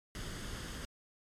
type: noise with comb filter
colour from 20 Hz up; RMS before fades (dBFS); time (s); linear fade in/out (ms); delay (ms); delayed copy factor
pink; -42; 0.15-0.85; 0; 0.61; +0.5
effects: low-pass 9000 Hz 12 dB/octave + MP3 96 kbps